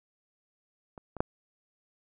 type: clicks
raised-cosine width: 1 ms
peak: -30 / -26 / -11 dBFS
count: 3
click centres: 0.978 / 1.167 / 1.205 s
effects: none